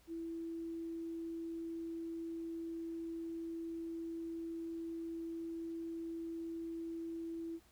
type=tone; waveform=sine; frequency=331.1 Hz; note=E4; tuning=8 cents sharp; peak=-40 dBFS; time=0.07-7.6 s; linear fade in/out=50 ms; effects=added 60 Hz sine -68 dBFS peak until 7.71 s + pink hiss -68 dBFS RMS until 7.71 s